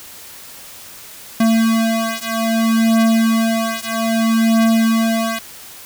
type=beating tone pair; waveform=square; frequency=225.1 / 225.72 Hz; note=A3 / A3; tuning=+40 / +44 cents; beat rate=0.62 Hz; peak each=-17 dBFS; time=1.4-5.39 s; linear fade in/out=5 ms; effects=white hiss -37 dBFS RMS until 5.85 s